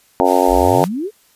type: harmonic tone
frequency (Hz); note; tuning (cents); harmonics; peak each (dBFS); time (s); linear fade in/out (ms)
90.7; F#2; -34; 3 / 4 / 5 / 6 / 7 / 8 / 9 / 10; -19 / -19 / -19 / -19 / -19 / -19 / -19 / -19; 0.2-0.84; 0
type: noise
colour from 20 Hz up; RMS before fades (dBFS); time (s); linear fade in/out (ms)
white; -32; 0.24-0.89; 50
type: exponential sweep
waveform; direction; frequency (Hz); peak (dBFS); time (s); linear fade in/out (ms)
sine; up; 41.2 to 455.5; -19; 0.47-1.11; 50
effects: white hiss -54 dBFS RMS until 1.35 s + resampled to 32000 Hz